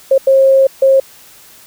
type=tone bursts at uneven times; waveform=sine; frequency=537 Hz; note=C5; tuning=45 cents sharp; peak=-5 dBFS; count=3; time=0.11-0.18 / 0.27-0.67 / 0.82-1 s; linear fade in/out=5 ms; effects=white hiss -41 dBFS RMS until 1.66 s